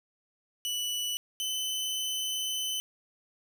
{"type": "tone pair in turn", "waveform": "sawtooth", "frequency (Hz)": [2960, 3034], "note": ["F#7", "F#7"], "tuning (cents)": [0, 43], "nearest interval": "unison", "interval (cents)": 43, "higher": "second", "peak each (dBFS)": -27, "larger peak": "neither", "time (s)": [[0.65, 1.17], [1.4, 2.8]], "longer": "second", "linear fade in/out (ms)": 0, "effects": []}